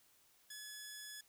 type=tone; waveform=10% pulse; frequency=1703 Hz; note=G#6; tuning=43 cents sharp; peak=-39 dBFS; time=0.5-1.21 s; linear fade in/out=5 ms; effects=white hiss -70 dBFS RMS until 1.28 s